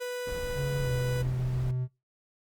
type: tone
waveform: 45% pulse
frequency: 493.9 Hz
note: B4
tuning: in tune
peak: -32 dBFS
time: 0-1.23 s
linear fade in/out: 20 ms
type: noise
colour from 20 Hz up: brown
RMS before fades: -38 dBFS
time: 0.27-1.71 s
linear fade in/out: 2 ms
type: tone with pitch glide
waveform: triangle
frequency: 138.4 to 126.91 Hz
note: C#3 to B2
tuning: -2 to +48 cents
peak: -26 dBFS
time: 0.55-1.88 s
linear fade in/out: 50 ms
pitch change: -150 cents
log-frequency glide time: 0.82-0.89 s
effects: noise-tail reverb RT60 0.2 s tail -17 dB re dry + Opus 48 kbps